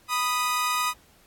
sawtooth tone pair together, 987.8 / 1242.1 Hz, B5 / D#6, 0 / -3 cents, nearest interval major third, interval 397 cents, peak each -25 / -21 dBFS, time 0.08-0.94 s, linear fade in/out 50 ms, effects pink hiss -58 dBFS RMS until 1.26 s + AAC 64 kbps

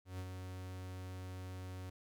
45% pulse tone with ADSR envelope, 92.5 Hz, F#2, in tune, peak -40 dBFS, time 0.05-1.9 s, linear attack 140 ms, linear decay 56 ms, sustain -4 dB, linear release 7 ms, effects none

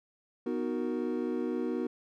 triangle chord, B major seventh, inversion none, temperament equal, 246.9 / 311.1 / 370 / 466.2 Hz, B3 / D#4 / F#4 / A#4, 0 / 0 / 0 / 0 cents, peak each -32 / -34 / -33 / -36 dBFS, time 0.46-1.87 s, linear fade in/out 5 ms, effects none

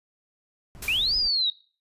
brown noise, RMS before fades -41 dBFS, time 0.75-1.28 s, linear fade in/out 0 ms
white noise with exponential decay, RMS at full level -33 dBFS, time 0.82-1.38 s, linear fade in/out 5 ms, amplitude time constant 120 ms
sine linear two-way sweep, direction up then down, 2306 to 5080 to 3734 Hz, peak -21 dBFS, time 0.88-1.5 s, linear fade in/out 2 ms, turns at 1.16 s
effects noise-tail reverb RT60 0.4 s tail -21 dB re dry + resampled to 32000 Hz

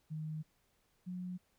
sine tone pair in turn, 155.56 / 180.98 Hz, D#3 / F#3, 0 / -38 cents, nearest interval minor third, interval 262 cents, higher second, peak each -38 / -39 dBFS, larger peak first, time 0.1-0.43 / 1.06-1.38 s, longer first, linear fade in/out 20 ms, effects pink hiss -75 dBFS RMS until 1.58 s

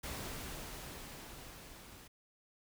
pink noise with level ramp, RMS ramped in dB -42 to -55 dBFS, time 0.03-2.08 s, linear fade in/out 10 ms, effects none

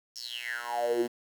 10% pulse tone with high-pass filter sweep, 120 Hz, B2, 49 cents flat, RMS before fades -32 dBFS, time 0.15-1.08 s, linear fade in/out 20 ms, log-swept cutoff 5800 to 270 Hz, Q 9.4, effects 9-bit

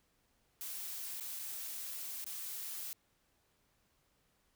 blue noise with dropouts, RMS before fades -43 dBFS, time 0.61-2.93 s, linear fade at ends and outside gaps 0 ms, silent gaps 1.199-1.208 / 1.39-1.394 / 2.243-2.264 s, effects pink hiss -75 dBFS RMS until 4.55 s

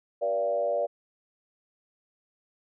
sine tone with frequency modulation, 580 Hz, D5, 22 cents flat, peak -24 dBFS, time 0.21-0.87 s, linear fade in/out 20 ms, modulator 100 Hz, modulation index 0.98, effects none

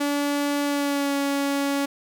sawtooth tone with pitch glide, 287.3 to 280.4 Hz, D4 to C#4, -38 to +20 cents, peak -18 dBFS, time 0-1.86 s, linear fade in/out 10 ms, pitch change -42 cents, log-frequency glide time 0.65-1.15 s, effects none

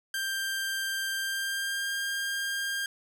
sawtooth tone with pitch glide, 1581 to 1604 Hz, G6 to G6, +14 to +39 cents, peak -26 dBFS, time 0.14-2.86 s, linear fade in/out 2 ms, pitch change +25 cents, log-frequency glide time 1.16-1.92 s, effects none

